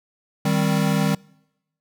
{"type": "chord", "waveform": "square", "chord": "C minor", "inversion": "first", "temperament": "equal", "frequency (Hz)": [155.56, 196, 261.6], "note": ["Eb3", "G3", "C4"], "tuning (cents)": [0, 0, 0], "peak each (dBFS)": [-22, -22, -27], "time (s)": [0.45, 1.15], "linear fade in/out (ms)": 5, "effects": ["noise-tail reverb RT60 0.9 s tail -26 dB re dry"]}